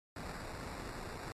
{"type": "noise with sample-and-hold", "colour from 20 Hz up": "pink", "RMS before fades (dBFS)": -44, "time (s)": [0.16, 1.32], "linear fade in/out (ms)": 0, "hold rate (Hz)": 3150, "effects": ["low-pass 11000 Hz 12 dB/octave", "MP3 64 kbps"]}